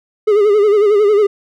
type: tone with vibrato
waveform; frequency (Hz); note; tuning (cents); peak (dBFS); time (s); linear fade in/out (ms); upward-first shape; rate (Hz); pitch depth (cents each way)
triangle; 415.3; G#4; 0; -6; 0.27-1.27; 10; sine; 11; 76
effects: none